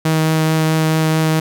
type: tone with vibrato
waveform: sawtooth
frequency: 158.4 Hz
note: D#3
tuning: 31 cents sharp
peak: -9 dBFS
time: 0.05-1.4 s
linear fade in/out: 5 ms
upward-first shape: triangle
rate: 4.6 Hz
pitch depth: 9 cents each way
effects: none